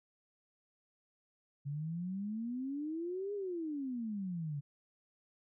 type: exponential two-way sweep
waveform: sine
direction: up then down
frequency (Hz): 138.59 to 415.3 to 138.59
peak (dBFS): -36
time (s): 1.65-4.61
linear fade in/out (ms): 20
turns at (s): 3.34
effects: none